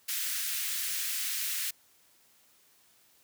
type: high-pass noise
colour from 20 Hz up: white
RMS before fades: -33 dBFS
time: 0.08-1.71 s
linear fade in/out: 10 ms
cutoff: 1600 Hz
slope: 24 dB/octave
effects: white hiss -64 dBFS RMS until 3.23 s + high-pass 60 Hz 12 dB/octave